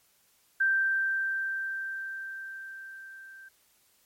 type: tone with level ramp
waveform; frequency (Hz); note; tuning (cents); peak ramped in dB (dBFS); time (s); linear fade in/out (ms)
sine; 1568; G6; 0; -21 to -46; 0.6-3.49; 10
effects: white hiss -66 dBFS RMS until 4.05 s + MP3 64 kbps